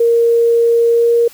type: tone with pitch glide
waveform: sine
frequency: 466.2 to 469.2 Hz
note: A#4 to A#4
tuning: 0 to +11 cents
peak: -8 dBFS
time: 0-1.28 s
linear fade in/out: 5 ms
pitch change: +11 cents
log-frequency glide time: 0.9-1.12 s
effects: white hiss -41 dBFS RMS until 1.33 s